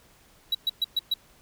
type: tone bursts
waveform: triangle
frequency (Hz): 3897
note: B7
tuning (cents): -24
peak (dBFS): -20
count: 5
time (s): 0.52-1.14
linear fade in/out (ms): 5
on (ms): 28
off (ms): 120
effects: pink hiss -58 dBFS RMS until 1.41 s